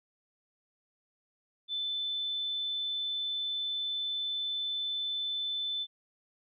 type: tone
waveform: sine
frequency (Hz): 3520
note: A7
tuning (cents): 0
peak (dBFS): -31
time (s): 1.68-5.87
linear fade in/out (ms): 50
effects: none